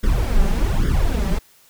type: noise with flanger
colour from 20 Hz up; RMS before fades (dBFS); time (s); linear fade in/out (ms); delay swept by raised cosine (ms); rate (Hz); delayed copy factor
brown; -17; 0.03-1.39; 10; 0.58 to 5.18; 1.2; +0.9
effects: white hiss -53 dBFS RMS until 1.69 s